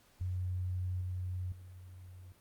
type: tone with level steps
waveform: sine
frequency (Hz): 91.2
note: F#2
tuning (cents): -24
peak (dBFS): -33 / -35 / -48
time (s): 0.21-2.32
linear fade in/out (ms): 0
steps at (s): 1.01 / 1.52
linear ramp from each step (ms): 2
effects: pink hiss -66 dBFS RMS until 2.4 s + Opus 48 kbps